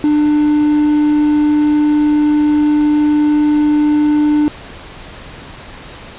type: tone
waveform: triangle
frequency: 298.4 Hz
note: D4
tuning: 28 cents sharp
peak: -7 dBFS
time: 0.04-4.48 s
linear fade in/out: 0 ms
effects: pink hiss -33 dBFS RMS until 6.18 s + resampled to 8000 Hz